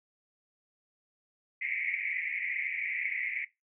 white band-pass noise, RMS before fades -34 dBFS, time 1.61-3.45 s, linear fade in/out 10 ms, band 2000 to 2300 Hz, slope 96 dB/octave, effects noise-tail reverb RT60 0.2 s tail -18 dB re dry

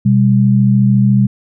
sine tone pair together, 125.9 / 199.85 Hz, B2 / G3, +34 / +34 cents, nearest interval minor sixth, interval 800 cents, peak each -10 dBFS, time 0.05-1.27 s, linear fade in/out 10 ms, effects none

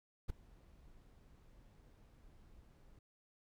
brown noise with ADSR envelope, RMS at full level -39 dBFS, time 0.28-2.99 s, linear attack 21 ms, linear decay 4 ms, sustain -23 dB, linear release 3 ms, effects none

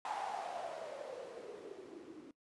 violet noise with low-pass filter sweep, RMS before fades -45 dBFS, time 0.05-2.31 s, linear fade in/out 2 ms, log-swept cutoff 890 to 300 Hz, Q 6.8, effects noise-tail reverb RT60 0.1 s tail -21 dB re dry + resampled to 24000 Hz

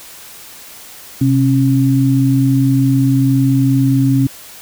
sine tone pair together, 129.87 / 272.1 Hz, C3 / C#4, -13 / -32 cents, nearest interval octave + minor second, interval 1281 cents, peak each -12 dBFS, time 1.21-4.27 s, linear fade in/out 5 ms, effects white hiss -36 dBFS RMS until 4.61 s

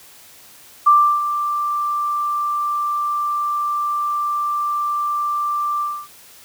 sine tone with ADSR envelope, 1179 Hz, D6, 6 cents sharp, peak -7 dBFS, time 0.86-6.08 s, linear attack 13 ms, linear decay 330 ms, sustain -11 dB, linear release 270 ms, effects white hiss -45 dBFS RMS until 6.44 s + high-pass 60 Hz 12 dB/octave

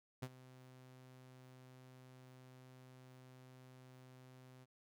sawtooth tone with ADSR envelope, 128.4 Hz, C3, 32 cents flat, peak -36 dBFS, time 0.22-4.66 s, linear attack 10 ms, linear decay 51 ms, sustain -18 dB, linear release 32 ms, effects none

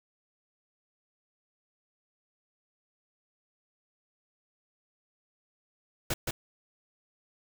pink noise with echo, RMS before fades -30 dBFS, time 6.1-6.14 s, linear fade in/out 5 ms, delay 170 ms, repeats 1, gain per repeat -2 dB, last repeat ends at 6.31 s, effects none

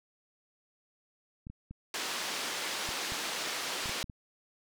clicks, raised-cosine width 5 ms, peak -31 dBFS, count 9, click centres 1.469 / 1.5 / 1.71 / 2.89 / 3.121 / 3.858 / 3.894 / 4.042 / 4.098 s
white band-pass noise, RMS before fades -36 dBFS, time 1.94-4.03 s, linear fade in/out 2 ms, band 260 to 5100 Hz, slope 12 dB/octave
effects none

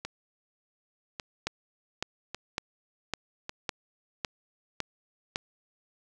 two click trains, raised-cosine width 0.2 ms, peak -18 / -12 dBFS, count 4 / 8, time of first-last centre 0.05-3.494 / 1.47-5.359 s, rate 0.871 / 1.8 Hz, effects none

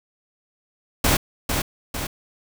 pink noise with echo, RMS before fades -18 dBFS, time 1.04-1.17 s, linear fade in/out 5 ms, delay 450 ms, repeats 2, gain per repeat -5 dB, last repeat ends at 2.07 s, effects none

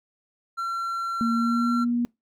triangle tone, 1360 Hz, F6, 46 cents flat, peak -24 dBFS, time 0.57-1.85 s, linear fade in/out 20 ms
sine tone with pitch glide, 231.4 to 239.6 Hz, A#3 to A#3, -13 to +48 cents, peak -21 dBFS, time 1.21-2.05 s, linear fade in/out 0 ms, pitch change +61 cents, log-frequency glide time 1.33-1.72 s
effects noise-tail reverb RT60 0.2 s tail -25 dB re dry

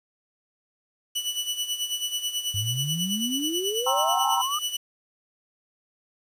sawtooth tone with tremolo, 2960 Hz, F#7, in tune, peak -21 dBFS, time 1.15-4.77 s, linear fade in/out 10 ms, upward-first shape sine, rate 9.2 Hz, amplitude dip 70%
sine exponential sweep, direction up, 98 to 1244.5 Hz, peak -27 dBFS, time 2.54-4.59 s, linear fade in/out 5 ms
sine chord, C dominant seventh, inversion second, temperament equal with one note detuned, 784 / 932.3 / 1066.6 / 1318.5 Hz, G5 / Bb5 / C6 / E6, 0 / 0 / +33 / 0 cents, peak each -27 / -27 / -27 / -30 dBFS, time 3.86-4.42 s, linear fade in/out 10 ms
effects resampled to 32000 Hz + 8-bit

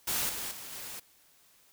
white noise with level steps, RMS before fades -31 / -37 / -44 / -42 dBFS, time 0.07-1 s, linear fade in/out 10 ms, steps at 0.29 / 0.51 / 0.72 s, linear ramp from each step 5 ms, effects white hiss -63 dBFS RMS until 1.72 s

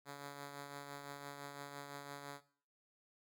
5% pulse tone with tremolo, 142.1 Hz, C#3, 43 cents sharp, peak -34 dBFS, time 0.05-2.41 s, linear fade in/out 50 ms, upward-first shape triangle, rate 5.9 Hz, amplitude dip 45%, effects noise-tail reverb RT60 0.5 s tail -17 dB re dry

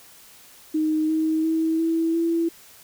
sine tone with pitch steps, 311.1 / 316.5 / 322.1 / 327.7 / 333.4 Hz, D#4 / D#4 / E4 / E4 / E4, 0 / +30 / -40 / -10 / +20 cents, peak -19 dBFS, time 0.74-2.49 s, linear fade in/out 10 ms, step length 350 ms, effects white hiss -49 dBFS RMS until 2.83 s

